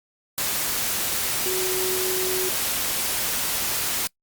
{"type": "tone in noise", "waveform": "sine", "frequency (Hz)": 371.6, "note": "F#4", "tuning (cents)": 7, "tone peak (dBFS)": -26, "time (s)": [1.46, 2.49], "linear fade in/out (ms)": 0, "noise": "white", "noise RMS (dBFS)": -25, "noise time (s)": [0.38, 4.07], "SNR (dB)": -4, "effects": ["noise-tail reverb RT60 0.1 s tail -25 dB re dry", "Opus 48 kbps"]}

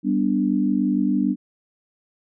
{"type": "chord", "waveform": "sine", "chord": "G major", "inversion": "none", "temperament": "equal", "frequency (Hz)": [196, 246.9, 293.7], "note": ["G3", "B3", "D4"], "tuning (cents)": [0, 0, 0], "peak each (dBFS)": -22, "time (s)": [0.03, 1.36], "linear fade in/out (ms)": 50, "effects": []}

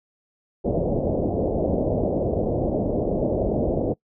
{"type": "low-pass noise", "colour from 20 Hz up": "white", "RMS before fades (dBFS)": -23, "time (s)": [0.64, 3.94], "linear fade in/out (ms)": 20, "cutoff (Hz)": 650, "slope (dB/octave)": 48, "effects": ["noise-tail reverb RT60 0.1 s tail -23 dB re dry"]}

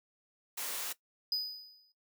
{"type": "noise", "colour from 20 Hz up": "white", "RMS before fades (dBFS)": -38, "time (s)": [0.57, 0.93], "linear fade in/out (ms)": 10}
{"type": "tone with exponential decay", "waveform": "triangle", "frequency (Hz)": 4978, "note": "D#8", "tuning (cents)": 0, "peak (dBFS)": -26, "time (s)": [1.32, 1.92], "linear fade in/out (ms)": 2, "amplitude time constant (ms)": 130}
{"effects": ["noise-tail reverb RT60 0.1 s tail -17 dB re dry", "high-pass 400 Hz 12 dB/octave"]}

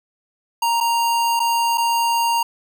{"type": "tone with dropouts", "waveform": "square", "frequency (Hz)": 932.3, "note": "A#5", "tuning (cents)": 0, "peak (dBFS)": -17, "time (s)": [0.62, 2.43], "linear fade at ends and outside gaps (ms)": 5, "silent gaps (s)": [[0.804, 0.808], [1.395, 1.4], [1.775, 1.779]], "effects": []}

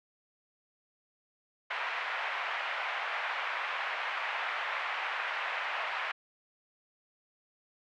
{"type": "band-pass noise", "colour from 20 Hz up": "white", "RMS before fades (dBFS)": -35, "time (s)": [1.7, 6.12], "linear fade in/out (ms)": 10, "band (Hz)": [680, 2400], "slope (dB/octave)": 24, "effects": []}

